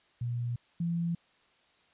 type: tone pair in turn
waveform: sine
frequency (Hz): 120 / 169.71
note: B2 / F3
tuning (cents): -49 / -49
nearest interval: tritone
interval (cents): 600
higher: second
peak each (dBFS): -30 / -28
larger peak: second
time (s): 0.21-0.56 / 0.8-1.15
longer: neither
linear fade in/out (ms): 5
effects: white hiss -66 dBFS RMS until 1.93 s + resampled to 8000 Hz